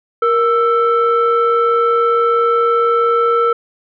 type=tone pair together; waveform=sine; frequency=468.5 / 1327 Hz; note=A#4 / E6; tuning=+9 / +11 cents; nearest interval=octave + tritone; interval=1802 cents; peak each=-12 dBFS; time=0.22-3.53 s; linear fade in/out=5 ms; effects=tanh soft clip ceiling -6 dBFS

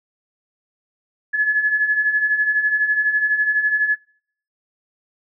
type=beating tone pair; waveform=sine; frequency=1699 / 1711 Hz; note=G#6 / A6; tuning=+39 / -49 cents; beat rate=12 Hz; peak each=-23 / -16 dBFS; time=1.33-3.96 s; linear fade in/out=20 ms; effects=noise-tail reverb RT60 0.6 s tail -26 dB re dry

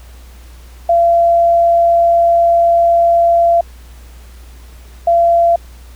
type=tone pair in turn; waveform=sine; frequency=682 / 682 Hz; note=F5 / F5; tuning=-41 / -41 cents; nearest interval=unison; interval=0 cents; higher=neither; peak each=-7 dBFS; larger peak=neither; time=0.89-3.61 / 5.07-5.56 s; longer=first; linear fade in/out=5 ms; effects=added 60 Hz sine -34 dBFS peak until 5.95 s + pink hiss -45 dBFS RMS until 5.95 s

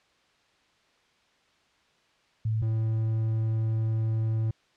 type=tone pair in turn; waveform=sine / triangle; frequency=110 / 111.09 Hz; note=A2 / A2; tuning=0 / +17 cents; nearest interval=unison; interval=17 cents; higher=second; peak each=-24 / -22 dBFS; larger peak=second; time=2.45-2.62 / 2.62-4.51 s; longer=second; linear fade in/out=5 ms; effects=white hiss -65 dBFS RMS until 4.76 s + low-pass 4000 Hz 12 dB/octave

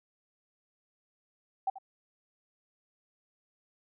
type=tone with echo; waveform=sine; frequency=772 Hz; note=G5; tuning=27 cents flat; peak=-26 dBFS; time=1.67-1.7 s; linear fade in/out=5 ms; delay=85 ms; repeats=1; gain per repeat=-15 dB; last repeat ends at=1.785 s; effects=none

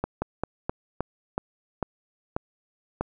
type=slowing click train; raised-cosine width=1 ms; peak=-12 dBFS; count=9; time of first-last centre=0.04-3.01 s; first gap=180 ms; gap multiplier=1.2; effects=none

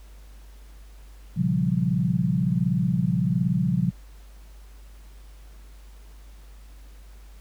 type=chord; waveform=sine; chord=G half-diminished seventh; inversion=first; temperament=equal with one note detuned; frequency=119.61 / 138.59 / 174.61 / 196 Hz; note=Bb2 / Db3 / F3 / G3; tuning=+45 / 0 / 0 / 0 cents; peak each=-28 / -26 / -23 / -28 dBFS; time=1.36-3.91 s; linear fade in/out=20 ms; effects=added 50 Hz sine -43 dBFS peak until 7.4 s + pink hiss -57 dBFS RMS until 7.4 s

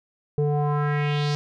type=tone with low-pass filter sweep; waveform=square; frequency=146.83 Hz; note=D3; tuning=in tune; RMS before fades=-23 dBFS; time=0.38-1.35 s; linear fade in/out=0 ms; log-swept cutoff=440 to 5300 Hz; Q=2.8; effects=none

